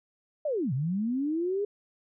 sine linear two-way sweep, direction down then up, 631 to 121 to 417.9 Hz, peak -26 dBFS, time 0.45-1.65 s, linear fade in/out 5 ms, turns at 0.73 s, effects none

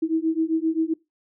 sine beating tone pair, 318.7 / 326.3 Hz, D#4 / E4, +42 / -18 cents, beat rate 7.6 Hz, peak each -23 dBFS, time 0.02-0.94 s, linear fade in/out 10 ms, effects noise-tail reverb RT60 0.2 s tail -21 dB re dry

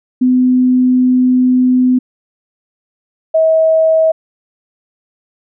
sine tone pair in turn, 253 / 641.4 Hz, B3 / E5, +42 / -48 cents, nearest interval octave + major third, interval 1610 cents, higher second, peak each -7 dBFS, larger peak neither, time 0.21-1.99 / 3.34-4.12 s, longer first, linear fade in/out 10 ms, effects none

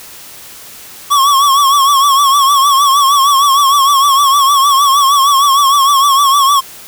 square tone with vibrato, 1113 Hz, C#6, 7 cents sharp, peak -7 dBFS, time 1.1-6.61 s, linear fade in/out 20 ms, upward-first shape triangle, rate 6.5 Hz, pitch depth 94 cents each way, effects white hiss -33 dBFS RMS until 6.87 s

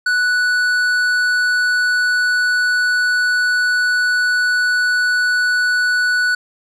triangle tone with tanh clipping, 1480 Hz, F#6, in tune, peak -15 dBFS, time 0.06-6.35 s, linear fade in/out 5 ms, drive 14 dB, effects none

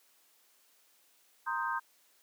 sine chord, C minor seventh, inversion third, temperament equal, 932.3 / 1046.5 / 1244.5 / 1568 Hz, Bb5 / C6 / Eb6 / G6, 0 / 0 / 0 / 0 cents, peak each -36 / -37 / -38 / -36 dBFS, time 1.46-1.8 s, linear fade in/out 20 ms, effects white hiss -67 dBFS RMS until 2.22 s + high-pass 300 Hz 12 dB/octave

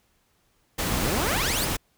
pink noise, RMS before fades -27 dBFS, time 0.78-1.77 s, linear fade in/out 10 ms
15% pulse exponential sweep, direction up, 43.44 to 5510 Hz, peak -20 dBFS, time 0.9-1.66 s, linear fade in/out 20 ms
effects pink hiss -67 dBFS RMS until 1.97 s

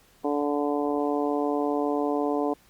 harmonic tone, 145.5 Hz, D3, 16 cents flat, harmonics 2 / 3 / 4 / 5 / 6 / 7, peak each -27 / -28 / -32 / -31 / -36 / -36 dBFS, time 0.24-2.54 s, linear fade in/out 10 ms, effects pink hiss -59 dBFS RMS until 2.69 s + Opus 48 kbps

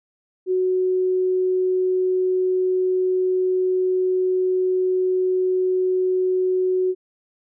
sine tone, 370 Hz, F#4, in tune, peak -17 dBFS, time 0.46-6.95 s, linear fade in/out 50 ms, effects none

